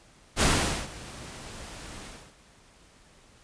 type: noise with ADSR envelope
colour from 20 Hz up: pink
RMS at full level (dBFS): -21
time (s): 0.36-2.35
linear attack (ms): 53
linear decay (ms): 460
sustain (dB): -21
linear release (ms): 310
effects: pink hiss -57 dBFS RMS until 3.43 s + resampled to 22050 Hz